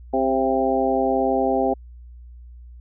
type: harmonic tone with a mistuned harmonic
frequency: 131.9 Hz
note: C3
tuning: 14 cents sharp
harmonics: 2 / 3 / 4 / 5 / 6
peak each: -24 / -24 / -24 / -24 / -24 dBFS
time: 0.13-1.74 s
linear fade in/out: 10 ms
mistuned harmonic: 5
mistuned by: +35 cents
effects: added 60 Hz sine -39 dBFS peak until 2.8 s